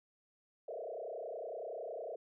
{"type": "tone with frequency modulation", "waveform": "sine", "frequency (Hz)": 556, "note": "C#5", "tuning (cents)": 5, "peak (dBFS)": -40, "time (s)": [0.68, 2.16], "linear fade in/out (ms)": 5, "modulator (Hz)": 30.8, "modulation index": 4, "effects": []}